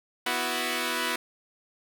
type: chord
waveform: 5% pulse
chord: B suspended fourth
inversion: none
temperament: equal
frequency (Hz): 246.9 / 329.6 / 370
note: B3 / E4 / F#4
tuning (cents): 0 / 0 / 0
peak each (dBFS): -20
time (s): 0.26-1.16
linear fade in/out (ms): 5
effects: none